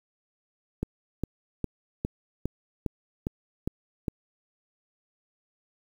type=click train; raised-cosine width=3 ms; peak=-15 dBFS; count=9; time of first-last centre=0.83-4.082 s; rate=2.46 Hz; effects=8-bit